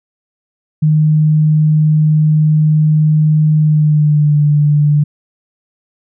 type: tone with pitch glide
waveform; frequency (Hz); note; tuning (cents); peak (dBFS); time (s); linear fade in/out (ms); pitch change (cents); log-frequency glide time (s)
sine; 153.9 to 147.8; D#3 to D3; -19 to +11; -7; 0.82-5.04; 10; -70; 3.58-4.39
effects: none